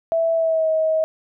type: tone with pitch glide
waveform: sine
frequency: 659 to 635.1 Hz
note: E5 to D#5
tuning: -1 to +35 cents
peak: -16 dBFS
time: 0.12-1.04 s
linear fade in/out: 0 ms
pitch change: -64 cents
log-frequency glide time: 0.34-0.69 s
effects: none